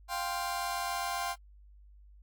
sawtooth chord, F suspended second, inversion none, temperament just, 698.5 / 785.8 / 1047.7 Hz, F5 / G5 / C6, 0 / +4 / +2 cents, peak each -33 / -33 / -32 dBFS, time 0.08-1.36 s, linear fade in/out 50 ms, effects added 50 Hz sine -53 dBFS peak until 2.22 s + AAC 64 kbps

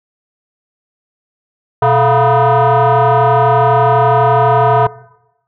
sine tone with frequency modulation, 123.47 Hz, B2, in tune, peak -6 dBFS, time 1.82-4.87 s, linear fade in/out 5 ms, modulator 279 Hz, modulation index 3.8, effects noise-tail reverb RT60 0.9 s tail -20 dB re dry + tanh soft clip ceiling -4 dBFS

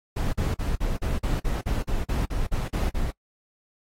brown noise bursts, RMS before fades -25 dBFS, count 14, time 0.16-3.112 s, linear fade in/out 10 ms, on 170 ms, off 44 ms, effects noise-tail reverb RT60 0.1 s tail -23 dB re dry + AAC 48 kbps

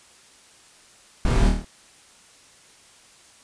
brown noise with echo, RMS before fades -19 dBFS, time 1.25-1.49 s, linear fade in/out 2 ms, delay 26 ms, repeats 6, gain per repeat -3 dB, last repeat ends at 1.646 s, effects white hiss -52 dBFS RMS until 3.43 s + resampled to 22050 Hz

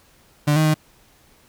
35% pulse tone with pitch steps, 147.7 / 155.9 / 154.5 Hz, D3 / D#3 / D#3, +10 / +4 / -12 cents, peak -13 dBFS, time 0.47-0.743 s, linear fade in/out 10 ms, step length 91 ms, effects pink hiss -55 dBFS RMS until 1.48 s

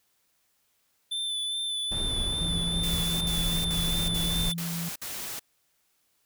square tone with vibrato, 3520 Hz, A7, in tune, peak -29 dBFS, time 1.11-4.54 s, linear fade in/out 10 ms, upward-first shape sine, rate 2.5 Hz, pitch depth 25 cents each way
brown noise, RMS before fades -32 dBFS, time 1.91-4.5 s, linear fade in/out 10 ms
sine tone, 169 Hz, E3, 43 cents sharp, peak -31 dBFS, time 2.41-4.89 s, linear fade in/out 5 ms
white noise bursts, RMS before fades -36 dBFS, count 6, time 2.83-5.395 s, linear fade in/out 5 ms, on 380 ms, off 57 ms
effects white hiss -71 dBFS RMS until 6.25 s

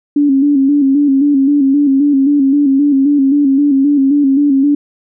sine tone with vibrato, 280 Hz, C#4, 18 cents sharp, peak -7 dBFS, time 0.16-4.75 s, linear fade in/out 5 ms, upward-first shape square, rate 3.8 Hz, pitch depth 60 cents each way, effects none

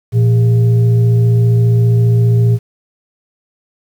sine tone with frequency modulation, 116.54 Hz, A#2, in tune, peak -7 dBFS, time 0.12-2.59 s, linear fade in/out 50 ms, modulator 288 Hz, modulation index 0.38, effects 7-bit

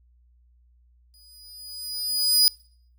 sawtooth tone with exponential growth, 4949 Hz, D#8, 10 cents flat, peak -11 dBFS, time 1.14-2.48 s, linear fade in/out 0 ms, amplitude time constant 290 ms, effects noise-tail reverb RT60 0.6 s tail -25 dB re dry + added 60 Hz sine -56 dBFS peak until 2.98 s

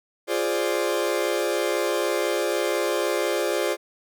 40% pulse chord, D half-diminished seventh, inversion first, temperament equal, 349.2 / 415.3 / 523.3 / 587.3 Hz, F4 / Ab4 / C5 / D5, 0 / 0 / 0 / 0 cents, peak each -27 dBFS, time 0.27-3.77 s, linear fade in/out 50 ms, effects none

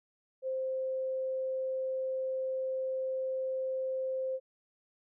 sine tone, 523.3 Hz, C5, in tune, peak -31 dBFS, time 0.42-4.4 s, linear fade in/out 50 ms, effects none

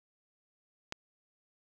click, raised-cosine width 0.2 ms, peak -19 dBFS, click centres 0.924 s, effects none

